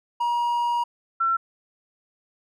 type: tone pair in turn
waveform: triangle / sine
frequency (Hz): 953 / 1351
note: A#5 / E6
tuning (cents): +38 / +42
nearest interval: tritone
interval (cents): 604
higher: second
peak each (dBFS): -19 / -19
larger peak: neither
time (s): 0.2-0.84 / 1.2-1.37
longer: first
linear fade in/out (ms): 10
effects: none